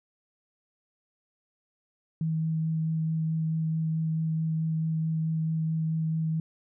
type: tone with vibrato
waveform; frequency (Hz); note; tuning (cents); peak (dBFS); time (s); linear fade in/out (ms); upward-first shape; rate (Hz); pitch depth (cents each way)
sine; 160; D#3; +49; -25; 2.21-6.4; 2; sine; 4.6; 9
effects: none